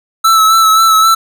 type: tone with vibrato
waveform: square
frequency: 1313 Hz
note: E6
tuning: 7 cents flat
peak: -6 dBFS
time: 0.24-1.15 s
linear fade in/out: 10 ms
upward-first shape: sine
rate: 3.8 Hz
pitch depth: 27 cents each way
effects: none